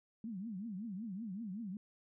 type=tone with vibrato; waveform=sine; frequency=206.9 Hz; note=G#3; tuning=6 cents flat; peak=-40 dBFS; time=0.24-1.77 s; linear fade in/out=2 ms; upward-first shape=triangle; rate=5.3 Hz; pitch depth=280 cents each way; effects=none